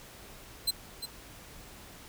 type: tone with echo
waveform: sawtooth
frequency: 4100 Hz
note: C8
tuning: 36 cents flat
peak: -22 dBFS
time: 0.67-0.71 s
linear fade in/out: 10 ms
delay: 350 ms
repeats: 1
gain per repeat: -10 dB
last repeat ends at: 1.06 s
effects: pink hiss -50 dBFS RMS until 2.08 s